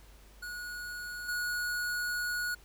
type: tone with level steps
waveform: square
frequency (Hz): 1455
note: F#6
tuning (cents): -29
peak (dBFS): -39 / -32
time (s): 0.42-2.55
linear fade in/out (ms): 10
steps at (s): 1.28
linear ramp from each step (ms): 10
effects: added 50 Hz sine -54 dBFS peak until 2.64 s + pink hiss -60 dBFS RMS until 2.64 s